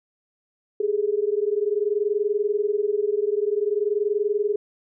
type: tone pair together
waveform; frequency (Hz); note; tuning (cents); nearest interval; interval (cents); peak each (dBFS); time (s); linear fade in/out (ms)
sine; 404.6 / 425.1; G#4 / G#4; -45 / +40; minor second; 85; -23; 0.8-4.56; 5
effects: none